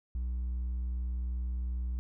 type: tone with hard clipping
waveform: triangle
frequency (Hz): 61.3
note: B1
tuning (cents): -12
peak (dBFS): -30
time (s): 0.15-1.99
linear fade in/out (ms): 0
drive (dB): 1
effects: none